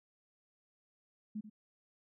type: tone with echo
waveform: sine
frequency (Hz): 212.9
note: G#3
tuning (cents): +43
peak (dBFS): -37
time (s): 1.35-1.41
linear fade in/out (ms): 10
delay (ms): 89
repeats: 1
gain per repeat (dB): -11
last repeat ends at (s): 1.499
effects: none